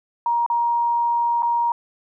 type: tone with dropouts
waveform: sine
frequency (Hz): 943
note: A#5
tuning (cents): +20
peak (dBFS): -17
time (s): 0.26-1.72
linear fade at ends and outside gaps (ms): 2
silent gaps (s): 0.463-0.5 / 1.423-1.43
effects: none